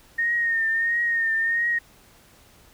sine tone with vibrato, 1842 Hz, A#6, 21 cents flat, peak -20 dBFS, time 0.18-1.79 s, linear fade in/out 10 ms, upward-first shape triangle, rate 1.5 Hz, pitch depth 51 cents each way, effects pink hiss -54 dBFS RMS until 2.73 s

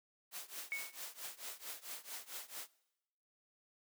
white noise with tremolo, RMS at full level -44 dBFS, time 0.31-2.68 s, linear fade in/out 50 ms, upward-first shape triangle, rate 4.5 Hz, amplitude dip 95%
sine tone with exponential decay, 2217 Hz, C#7, in tune, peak -34 dBFS, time 0.72-1.02 s, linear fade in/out 0 ms, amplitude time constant 64 ms
effects noise-tail reverb RT60 0.9 s tail -22 dB re dry + high-pass 400 Hz 12 dB/octave

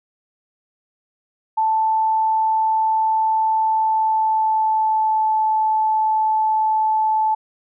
sine tone with pitch glide, 880 to 870.9 Hz, A5 to A5, 0 to -18 cents, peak -15 dBFS, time 1.57-7.35 s, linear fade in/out 10 ms, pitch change -18 cents, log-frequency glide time 3.6-5.35 s, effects none

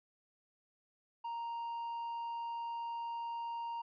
triangle tone, 932.3 Hz, A#5, in tune, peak -36 dBFS, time 1.24-3.82 s, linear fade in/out 10 ms, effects resampled to 11025 Hz

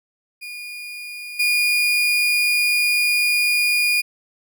35% pulse tone with level steps, 2436 Hz, D#7, 37 cents flat, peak -29 / -14 dBFS, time 0.41-4.02 s, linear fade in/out 20 ms, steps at 1.39 s, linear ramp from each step 10 ms, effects none

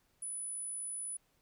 sine tone, 9956 Hz, D#9, in tune, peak -38 dBFS, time 0.22-1.17 s, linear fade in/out 5 ms, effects pink hiss -74 dBFS RMS until 1.41 s

